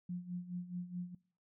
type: tone with tremolo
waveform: sine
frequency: 178 Hz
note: F3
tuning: 33 cents sharp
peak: -36 dBFS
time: 0.09-1.15 s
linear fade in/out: 5 ms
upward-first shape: sine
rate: 4.7 Hz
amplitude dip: 75%
effects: noise-tail reverb RT60 0.5 s tail -23 dB re dry